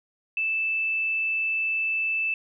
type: tone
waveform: sine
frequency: 2637 Hz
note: E7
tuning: in tune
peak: -23 dBFS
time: 0.37-2.34 s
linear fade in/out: 2 ms
effects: none